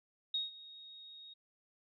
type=tone with ADSR envelope; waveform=sine; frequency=3749 Hz; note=A#7; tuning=9 cents sharp; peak=-31 dBFS; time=0.34-1.34 s; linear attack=4 ms; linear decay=160 ms; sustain=-19 dB; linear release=12 ms; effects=none